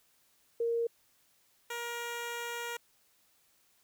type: tone pair in turn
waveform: sine / 10% pulse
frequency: 465.5 / 473.1 Hz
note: A#4 / A#4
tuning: -2 / +26 cents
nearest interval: unison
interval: 28 cents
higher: second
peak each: -28 dBFS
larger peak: neither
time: 0.6-0.87 / 1.7-2.77 s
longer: second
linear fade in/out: 5 ms
effects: white hiss -69 dBFS RMS until 3.83 s